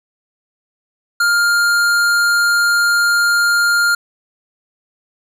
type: tone with hard clipping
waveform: sine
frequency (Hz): 1405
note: F6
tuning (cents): +10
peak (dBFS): -13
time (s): 1.2-3.95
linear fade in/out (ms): 5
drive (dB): 15
effects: none